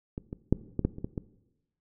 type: clicks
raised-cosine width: 3 ms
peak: -21 / -23 / -8 / -15 / -11 / -27 / -19 / -19 dBFS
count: 8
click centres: 0.179 / 0.329 / 0.526 / 0.793 / 0.85 / 0.984 / 1.045 / 1.178 s
effects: noise-tail reverb RT60 1.0 s tail -18 dB re dry